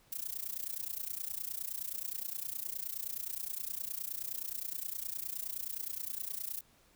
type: noise with amplitude modulation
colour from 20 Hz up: violet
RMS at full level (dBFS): -36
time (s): 0.12-6.61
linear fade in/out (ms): 5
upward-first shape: sine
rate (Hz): 29.6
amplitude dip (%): 90
effects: pink hiss -66 dBFS RMS until 6.95 s